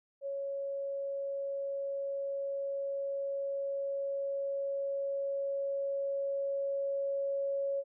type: tone with level ramp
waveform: sine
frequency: 554.4 Hz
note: C#5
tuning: in tune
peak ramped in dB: -34 to -30 dBFS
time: 0.21-7.84 s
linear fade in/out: 50 ms
effects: none